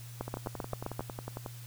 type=two click trains; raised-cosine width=1 ms; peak=-20 / -24 dBFS; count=7 / 14; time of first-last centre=0.21-0.994 / 0.28-1.462 s; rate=7.65 / 11 Hz; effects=added 119 Hz sine -44 dBFS peak until 1.66 s + white hiss -53 dBFS RMS until 1.66 s